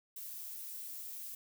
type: noise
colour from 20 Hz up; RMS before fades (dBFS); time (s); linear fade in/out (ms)
violet; -45; 0.16-1.35; 5
effects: none